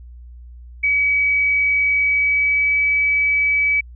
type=tone with pitch glide; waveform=sine; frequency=2275 to 2288 Hz; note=C#7 to D7; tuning=+44 to -46 cents; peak=-14 dBFS; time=0.83-3.81 s; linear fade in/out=10 ms; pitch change=+10 cents; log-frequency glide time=2.01-2.77 s; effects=added 60 Hz sine -36 dBFS peak until 3.95 s